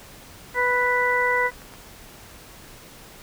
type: harmonic tone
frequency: 493.9 Hz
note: B4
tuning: in tune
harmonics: 1 / 2 / 3 / 4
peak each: -25 / -24 / -27 / -22 dBFS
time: 0.54-1.51 s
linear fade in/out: 50 ms
type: clicks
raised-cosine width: 0.5 ms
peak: -28 dBFS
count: 10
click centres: 0.545 / 0.735 / 0.831 / 0.865 / 1.098 / 1.137 / 1.466 / 1.518 / 1.619 / 1.738 s
effects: pink hiss -45 dBFS RMS until 3.22 s